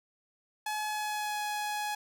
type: tone with pitch glide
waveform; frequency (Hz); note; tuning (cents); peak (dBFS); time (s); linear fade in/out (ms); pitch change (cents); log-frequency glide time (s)
sawtooth; 850 to 838.3; G#5 to G#5; +40 to +16; -28; 0.66-1.95; 5; -24; 0.89-1.41
effects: none